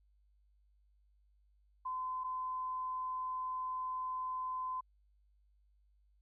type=tone pair in turn; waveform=sine; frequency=1024 / 1024 Hz; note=C6 / C6; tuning=-38 / -38 cents; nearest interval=unison; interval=0 cents; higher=neither; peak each=-36 / -36 dBFS; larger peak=neither; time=1.85-2.24 / 2.24-4.81 s; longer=second; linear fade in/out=10 ms; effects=added 50 Hz sine -67 dBFS peak until 6.21 s